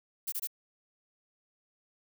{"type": "noise bursts", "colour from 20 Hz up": "violet", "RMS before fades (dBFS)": -34, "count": 3, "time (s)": [0.27, 0.473], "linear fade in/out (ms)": 10, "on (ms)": 53, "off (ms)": 22, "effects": []}